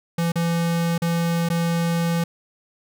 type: tone with dropouts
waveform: square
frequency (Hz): 168.7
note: E3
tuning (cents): +40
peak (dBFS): -20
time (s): 0.18-2.24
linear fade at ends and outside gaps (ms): 5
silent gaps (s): 0.32-0.356 / 0.98-1.019 / 1.489-1.5
effects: none